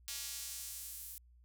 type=tone with high-pass filter sweep; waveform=square; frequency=127.9 Hz; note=C3; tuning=39 cents flat; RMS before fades=-45 dBFS; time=0.08-1.18 s; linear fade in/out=0 ms; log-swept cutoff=4500 to 12000 Hz; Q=0.81; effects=added 60 Hz sine -60 dBFS peak until 1.44 s